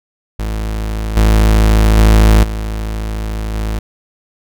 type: tone with level steps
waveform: 40% pulse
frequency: 53.7 Hz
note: A1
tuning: 41 cents flat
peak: -16 / -6 / -4 / -17 / -15 dBFS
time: 0.39-3.79 s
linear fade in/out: 5 ms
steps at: 1.16 / 1.97 / 2.43 / 3.54 s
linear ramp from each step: 10 ms
effects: none